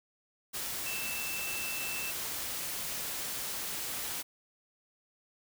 sine tone in noise, 2659 Hz, E7, 14 cents sharp, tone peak -38 dBFS, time 0.85-2.12 s, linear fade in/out 20 ms, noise white, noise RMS -37 dBFS, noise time 0.53-4.23 s, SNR -4 dB, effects none

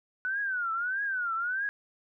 sine tone with vibrato, 1480 Hz, F#6, in tune, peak -28 dBFS, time 0.25-1.69 s, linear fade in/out 0 ms, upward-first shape triangle, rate 1.6 Hz, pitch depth 210 cents each way, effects none

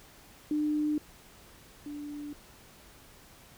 sine tone pair in turn, 300.7 / 293 Hz, D4 / D4, +41 / -4 cents, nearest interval unison, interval 45 cents, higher first, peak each -26 / -37 dBFS, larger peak first, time 0.51-0.98 / 1.86-2.33 s, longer neither, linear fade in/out 2 ms, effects pink hiss -55 dBFS RMS until 3.57 s

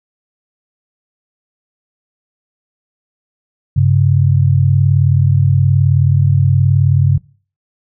sine tone pair together, 98 / 136.92 Hz, G2 / C#3, 0 / -21 cents, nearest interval tritone, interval 579 cents, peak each -11 / -10 dBFS, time 3.76-7.18 s, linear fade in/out 10 ms, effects noise-tail reverb RT60 0.4 s tail -21 dB re dry

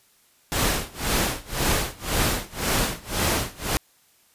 pink noise with tremolo, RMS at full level -21 dBFS, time 0.52-3.77 s, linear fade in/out 0 ms, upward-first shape sine, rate 1.9 Hz, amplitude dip 95%, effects white hiss -60 dBFS RMS until 4.34 s + resampled to 32000 Hz

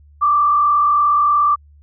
sine tone with frequency modulation, 1174.7 Hz, D6, in tune, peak -11 dBFS, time 0.21-1.56 s, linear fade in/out 20 ms, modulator 43.1 Hz, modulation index 0.65, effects added 73 Hz sine -44 dBFS peak until 1.82 s

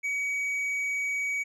sine tone with tanh clipping, 2264 Hz, C#7, 36 cents sharp, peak -28 dBFS, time 0.03-1.44 s, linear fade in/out 20 ms, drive 5 dB, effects none

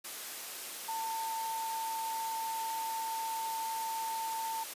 sine tone in noise, 896 Hz, A5, 31 cents sharp, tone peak -34 dBFS, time 0.88-4.64 s, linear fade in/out 10 ms, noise white, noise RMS -42 dBFS, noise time 0.04-4.74 s, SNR +5 dB, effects high-pass 300 Hz 12 dB/octave + resampled to 32000 Hz

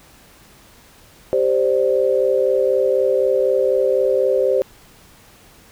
sine chord, G suspended fourth, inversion none, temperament equal, 392 / 523.3 / 587.3 Hz, G4 / C5 / D5, 0 / 0 / 0 cents, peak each -19 / -16 / -22 dBFS, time 1.33-4.62 s, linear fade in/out 0 ms, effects pink hiss -48 dBFS RMS until 5.71 s

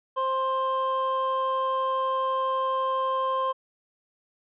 triangle tone pair together, 526 / 1052 Hz, C5 / C6, +9 / +9 cents, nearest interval octave, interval 1200 cents, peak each -27 / -23 dBFS, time 0.16-3.53 s, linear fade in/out 20 ms, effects resampled to 8000 Hz

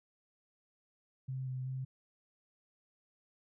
sine tone with pitch steps, 131.2 / 128.9 / 131.1 Hz, C3 / C3 / C3, +5 / -26 / +4 cents, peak -36 dBFS, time 1.28-1.85 s, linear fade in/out 10 ms, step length 190 ms, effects none

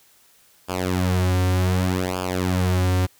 sawtooth tone with flanger, 91.8 Hz, F#2, 13 cents flat, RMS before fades -21 dBFS, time 0.68-3.07 s, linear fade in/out 20 ms, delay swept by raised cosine 0.5 to 4.8 ms, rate 0.66 Hz, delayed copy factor -0.9, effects white hiss -56 dBFS RMS until 3.19 s

